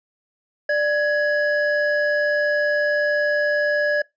triangle tone pair together, 591.5 / 1673 Hz, D5 / G#6, +12 / +12 cents, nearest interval octave + tritone, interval 1800 cents, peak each -18 / -19 dBFS, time 0.69-4.02 s, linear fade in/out 5 ms, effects noise-tail reverb RT60 0.2 s tail -25 dB re dry + resampled to 16000 Hz

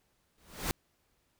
pink noise with exponential growth, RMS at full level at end -29 dBFS, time 0.38-0.71 s, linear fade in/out 0 ms, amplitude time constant 70 ms, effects pink hiss -74 dBFS RMS until 1.39 s

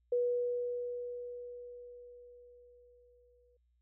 sine tone with exponential decay, 487.3 Hz, B4, 23 cents flat, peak -27 dBFS, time 0.12-3.57 s, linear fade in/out 5 ms, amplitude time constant 750 ms, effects added 60 Hz sine -70 dBFS peak until 3.81 s

